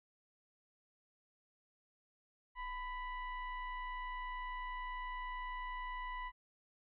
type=tone with frequency modulation; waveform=sine; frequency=1001 Hz; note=B5; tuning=23 cents sharp; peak=-40 dBFS; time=2.55-6.32 s; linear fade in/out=50 ms; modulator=971 Hz; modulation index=1; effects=none